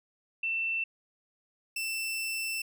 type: tone pair in turn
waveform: sine / sawtooth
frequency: 2680 / 2670 Hz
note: E7 / E7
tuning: +28 / +22 cents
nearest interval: unison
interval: 6 cents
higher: first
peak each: -28 / -28 dBFS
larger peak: neither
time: 0.43-0.84 / 1.76-2.62 s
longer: second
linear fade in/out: 5 ms
effects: none